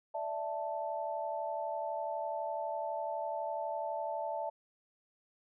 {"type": "chord", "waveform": "sine", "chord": "D suspended second", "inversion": "none", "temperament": "equal", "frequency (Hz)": [587.3, 659.3, 880], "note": ["D5", "E5", "A5"], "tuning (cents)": [0, 0, 0], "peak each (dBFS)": [-40, -38, -38], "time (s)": [0.14, 4.5], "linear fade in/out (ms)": 10, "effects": []}